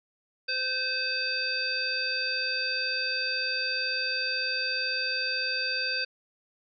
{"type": "harmonic tone", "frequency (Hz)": 517, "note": "C5", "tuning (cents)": -21, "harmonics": [1, 3, 5, 7, 9], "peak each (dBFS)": [-40, -32, -33, -42, -30], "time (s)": [0.48, 6.05], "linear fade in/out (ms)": 10, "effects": []}